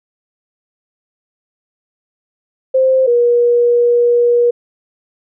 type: tone pair in turn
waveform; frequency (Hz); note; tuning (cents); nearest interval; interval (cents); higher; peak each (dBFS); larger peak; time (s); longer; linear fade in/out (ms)
sine; 523.3 / 479.2; C5 / A#4; 0 / +48; major second; 152; first; -8; neither; 2.74-3.07 / 3.07-4.51; second; 10
effects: none